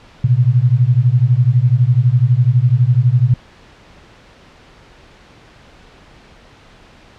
sine beating tone pair, 117.5 / 129.5 Hz, A#2 / C3, +14 / -17 cents, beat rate 12 Hz, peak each -12 dBFS, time 0.24-3.34 s, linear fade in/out 5 ms, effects pink hiss -44 dBFS RMS until 7.18 s + low-pass 4000 Hz 12 dB/octave

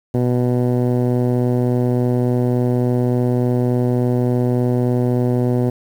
10% pulse tone with low-pass filter, 123.47 Hz, B2, in tune, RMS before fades -17 dBFS, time 0.14-5.7 s, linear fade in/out 5 ms, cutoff 450 Hz, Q 0.54, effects 7-bit

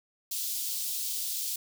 white high-pass noise, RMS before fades -33 dBFS, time 0.31-1.56 s, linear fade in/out 5 ms, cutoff 3500 Hz, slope 24 dB/octave, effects none

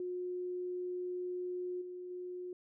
sine tone with level steps, 360.5 Hz, F#4, 45 cents flat, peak -36 / -42 / -40 dBFS, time 0-2.53 s, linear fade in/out 2 ms, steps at 1.81 / 2.1 s, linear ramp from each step 10 ms, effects none

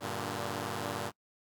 5% pulse chord, G minor, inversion none, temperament equal with one note detuned, 96.76 / 116.54 / 146.83 Hz, G2 / Bb2 / D3, -22 / 0 / 0 cents, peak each -27 / -27 / -29 dBFS, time 0-1.12 s, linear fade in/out 50 ms, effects noise-tail reverb RT60 0.1 s tail -24 dB re dry

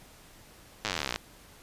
slowing click train, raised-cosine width 0.2 ms, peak -12 dBFS, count 25, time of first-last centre 0.85-1.16 s, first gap 9 ms, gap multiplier 1.03, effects pink hiss -54 dBFS RMS until 1.62 s + resampled to 32000 Hz

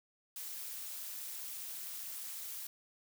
blue noise with amplitude modulation, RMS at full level -41 dBFS, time 0.36-2.67 s, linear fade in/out 2 ms, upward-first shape sine, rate 220 Hz, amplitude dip 65%, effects none

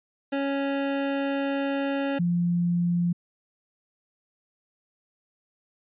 25% pulse / sine tone pair in turn, 277.2 / 173.72 Hz, C#4 / F3, 0 / -9 cents, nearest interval minor sixth, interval 809 cents, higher first, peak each -21 dBFS, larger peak neither, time 0.32-2.19 / 2.19-3.13 s, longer first, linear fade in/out 10 ms, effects resampled to 8000 Hz

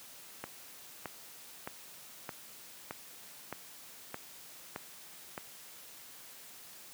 click train, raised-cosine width 0.5 ms, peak -23 dBFS, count 9, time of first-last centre 0.44-5.378 s, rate 1.62 Hz, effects white hiss -52 dBFS RMS until 6.93 s + high-pass 100 Hz 12 dB/octave

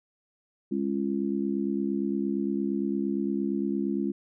harmonic tone, 68.7 Hz, C#2, 15 cents flat, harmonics 3 / 4 / 5, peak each -29 / -30 / -31 dBFS, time 0.71-4.12 s, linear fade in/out 10 ms, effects none

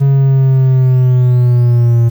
triangle exponential sweep, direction down, 138.59 to 116.54 Hz, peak -4 dBFS, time 0-2.1 s, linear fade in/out 20 ms, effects 7-bit

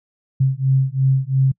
sine beating tone pair, 132.1 / 135 Hz, C3 / C#3, +17 / -45 cents, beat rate 2.9 Hz, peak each -17 dBFS, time 0.4-1.52 s, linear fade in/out 10 ms, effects noise-tail reverb RT60 0.1 s tail -26 dB re dry

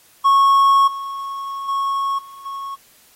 triangle tone with level steps, 1100 Hz, C#6, 14 cents flat, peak -8 / -23 / -16 / -34 / -24 dBFS, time 0.24-2.76 s, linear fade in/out 20 ms, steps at 0.87 / 1.68 / 2.18 / 2.45 s, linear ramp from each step 10 ms, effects white hiss -52 dBFS RMS until 3.15 s + AAC 48 kbps

